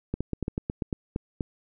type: clicks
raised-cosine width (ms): 3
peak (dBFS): -15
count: 11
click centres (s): 0.14 / 0.206 / 0.333 / 0.427 / 0.481 / 0.579 / 0.699 / 0.822 / 0.928 / 1.161 / 1.408
effects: none